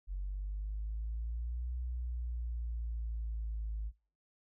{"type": "exponential two-way sweep", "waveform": "sine", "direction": "up then down", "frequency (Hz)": [46.25, 61.74, 52.9], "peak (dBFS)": -34, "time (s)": [0.07, 3.92], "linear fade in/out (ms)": 50, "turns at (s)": 1.76, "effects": ["noise-tail reverb RT60 0.4 s tail -26 dB re dry", "tanh soft clip ceiling -31 dBFS"]}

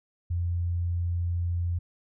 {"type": "tone", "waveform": "sine", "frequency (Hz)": 86.7, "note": "F2", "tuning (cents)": -12, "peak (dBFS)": -25, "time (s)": [0.3, 1.79], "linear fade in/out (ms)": 10, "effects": []}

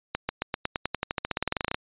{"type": "accelerating click train", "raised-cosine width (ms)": 0.3, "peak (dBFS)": -10, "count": 23, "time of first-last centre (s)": [0.15, 1.745], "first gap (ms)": 140, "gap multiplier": 0.93, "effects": ["resampled to 8000 Hz"]}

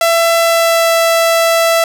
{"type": "tone with pitch glide", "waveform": "sawtooth", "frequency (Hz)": [669, 664], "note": ["E5", "E5"], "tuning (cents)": [25, 12], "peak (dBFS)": -5, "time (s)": [0.01, 1.84], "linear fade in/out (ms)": 2, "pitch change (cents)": -13, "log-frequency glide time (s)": [0.38, 0.94], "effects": []}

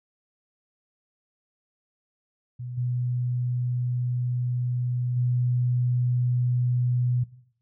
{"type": "tone with level steps", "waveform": "sine", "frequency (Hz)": 123.47, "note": "B2", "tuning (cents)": 0, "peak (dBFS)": [-32, -24, -21], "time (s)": [2.59, 7.24], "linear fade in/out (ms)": 10, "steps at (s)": [2.77, 5.16], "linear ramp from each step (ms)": 10, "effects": ["noise-tail reverb RT60 0.6 s tail -17 dB re dry"]}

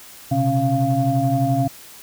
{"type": "tone cluster", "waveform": "sine", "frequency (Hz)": [124.4, 136, 273, 691], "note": ["B2", "C#3", "C#4", "F5"], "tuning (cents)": [13, -33, -26, -19], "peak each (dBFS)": -21, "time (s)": [0.31, 1.68], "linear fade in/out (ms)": 10, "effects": ["tanh soft clip ceiling -7 dBFS", "white hiss -42 dBFS RMS until 2.02 s"]}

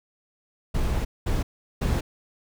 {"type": "noise bursts at uneven times", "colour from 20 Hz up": "brown", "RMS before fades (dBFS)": -24, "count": 3, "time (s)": [[0.74, 1.05], [1.26, 1.43], [1.81, 2.01]], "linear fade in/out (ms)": 10, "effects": []}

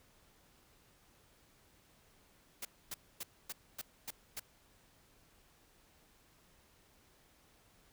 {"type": "noise bursts", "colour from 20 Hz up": "white", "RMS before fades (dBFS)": -42, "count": 7, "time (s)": [2.62, 4.397], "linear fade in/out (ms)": 5, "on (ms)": 31, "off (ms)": 260, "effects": ["pink hiss -67 dBFS RMS until 7.92 s"]}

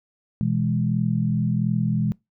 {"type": "chord", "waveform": "sine", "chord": "E major", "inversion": "second", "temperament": "equal", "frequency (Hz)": [123.47, 164.81, 207.7], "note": ["B2", "E3", "G#3"], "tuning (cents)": [0, 0, 0], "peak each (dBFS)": -24, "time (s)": [0.41, 2.12], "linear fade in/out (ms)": 0, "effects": ["noise-tail reverb RT60 0.2 s tail -23 dB re dry"]}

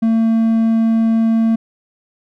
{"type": "tone", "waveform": "triangle", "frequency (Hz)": 225.5, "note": "A3", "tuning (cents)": 43, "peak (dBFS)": -9, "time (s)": [0.02, 1.56], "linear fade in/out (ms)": 10, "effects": []}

